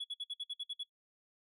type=tone bursts; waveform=sine; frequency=3381 Hz; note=G#7; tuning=30 cents sharp; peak=-34 dBFS; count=9; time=0-0.835 s; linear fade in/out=10 ms; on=43 ms; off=56 ms; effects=noise-tail reverb RT60 0.1 s tail -20 dB re dry + tanh soft clip ceiling -36 dBFS